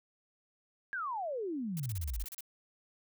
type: exponential sweep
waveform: sine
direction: down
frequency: 1661.2 to 44.75 Hz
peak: -34 dBFS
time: 0.93-2.24 s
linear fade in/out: 0 ms
type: noise bursts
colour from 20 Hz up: blue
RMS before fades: -44 dBFS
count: 11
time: 1.77-2.407 s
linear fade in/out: 0 ms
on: 27 ms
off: 34 ms
effects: none